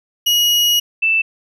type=tone pair in turn; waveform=35% pulse / sine; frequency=2900 / 2651 Hz; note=F#7 / E7; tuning=-35 / +9 cents; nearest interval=major second; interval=156 cents; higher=first; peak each=-10 / -12 dBFS; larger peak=first; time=0.26-0.8 / 1.02-1.22 s; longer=first; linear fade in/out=10 ms; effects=none